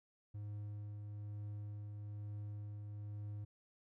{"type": "tone with tremolo", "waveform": "triangle", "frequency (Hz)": 103.83, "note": "G#2", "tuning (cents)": 0, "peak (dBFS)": -40, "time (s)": [0.34, 3.45], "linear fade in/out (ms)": 10, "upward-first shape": "triangle", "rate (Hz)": 1.1, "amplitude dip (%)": 30, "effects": []}